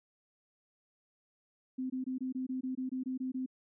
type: tone bursts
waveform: sine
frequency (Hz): 258.3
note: C4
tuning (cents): -22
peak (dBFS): -33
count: 12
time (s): 1.78-3.462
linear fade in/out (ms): 10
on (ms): 120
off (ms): 22
effects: none